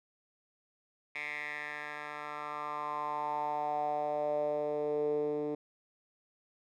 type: tone with band-pass filter sweep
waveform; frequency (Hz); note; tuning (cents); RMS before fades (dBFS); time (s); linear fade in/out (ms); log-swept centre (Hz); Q
10% pulse; 148.8; D3; +23; -35; 1.15-5.55; 5; 2200 to 370; 5.3
effects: none